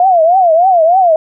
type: tone with vibrato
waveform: sine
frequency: 698.5 Hz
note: F5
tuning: in tune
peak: -5 dBFS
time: 0-1.16 s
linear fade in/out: 2 ms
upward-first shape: triangle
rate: 3.3 Hz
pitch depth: 200 cents each way
effects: none